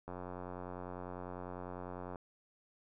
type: click train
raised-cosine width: 1 ms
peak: -30 dBFS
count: 188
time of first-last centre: 0.08-2.158 s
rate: 90 Hz
effects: none